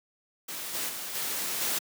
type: noise with level steps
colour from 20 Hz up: white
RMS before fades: -37 / -32 / -37 / -32 / -29 dBFS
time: 0.48-1.79 s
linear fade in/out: 10 ms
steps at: 0.73 / 0.88 / 1.14 / 1.6 s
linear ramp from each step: 20 ms
effects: high-pass 150 Hz 12 dB/octave